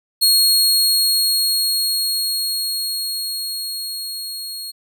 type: tone with level ramp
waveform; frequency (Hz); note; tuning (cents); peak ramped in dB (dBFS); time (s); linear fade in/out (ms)
sawtooth; 4297; C8; +45; -8 to -25; 0.21-4.72; 20
effects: none